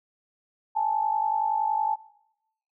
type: tone pair together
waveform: sine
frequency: 828.3 / 879 Hz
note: G#5 / A5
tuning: -5 / -2 cents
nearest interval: minor second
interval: 103 cents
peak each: -27 / -24 dBFS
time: 0.75-1.96 s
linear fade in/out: 20 ms
effects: noise-tail reverb RT60 0.9 s tail -21 dB re dry